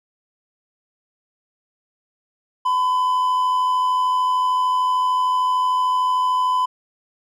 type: tone with amplitude modulation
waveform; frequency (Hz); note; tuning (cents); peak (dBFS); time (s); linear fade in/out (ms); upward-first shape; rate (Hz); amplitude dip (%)
triangle; 1009; B5; +37; -13; 2.65-6.66; 10; sine; 93.3; 30
effects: none